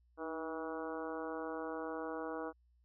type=harmonic tone with a mistuned harmonic; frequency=161.2 Hz; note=E3; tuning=38 cents flat; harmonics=2 / 3 / 4 / 5 / 6 / 7 / 8 / 9; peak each=-44 / -43 / -47 / -49 / -51 / -49 / -52 / -51 dBFS; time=0.17-2.53 s; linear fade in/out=50 ms; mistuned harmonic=2; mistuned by=-42 cents; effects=added 60 Hz sine -67 dBFS peak until 2.84 s